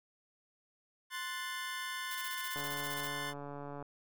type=chord; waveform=25% pulse; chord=F# diminished; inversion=second; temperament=equal; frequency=1046.5 / 1480 / 1760 Hz; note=C6 / F#6 / A6; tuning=0 / 0 / 0 cents; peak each=-38 / -41 / -38 dBFS; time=1.1-3.34 s; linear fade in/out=50 ms
type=noise bursts; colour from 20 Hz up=blue; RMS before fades=-44 dBFS; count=15; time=2.11-3.072 s; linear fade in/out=0 ms; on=38 ms; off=28 ms
type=click train; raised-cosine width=1 ms; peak=-31 dBFS; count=182; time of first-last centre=2.56-3.826 s; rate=143 Hz
effects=none